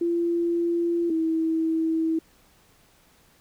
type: tone pair in turn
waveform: sine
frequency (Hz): 341.3 / 323.4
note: F4 / E4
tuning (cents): -40 / -33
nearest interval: minor second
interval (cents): 93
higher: first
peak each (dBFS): -21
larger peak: neither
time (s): 0.01-1.1 / 1.1-2.19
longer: neither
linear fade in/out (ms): 5
effects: pink hiss -59 dBFS RMS until 3.4 s